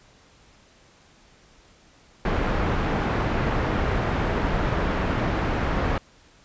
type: low-pass noise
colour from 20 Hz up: pink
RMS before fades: -24 dBFS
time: 2.25-5.98 s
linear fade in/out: 2 ms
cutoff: 1700 Hz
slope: 12 dB/octave
effects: pink hiss -55 dBFS RMS until 6.44 s + resampled to 16000 Hz